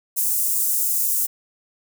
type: high-pass noise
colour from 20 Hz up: white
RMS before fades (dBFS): -21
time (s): 0.16-1.27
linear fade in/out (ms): 20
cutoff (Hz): 7400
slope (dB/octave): 24
effects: none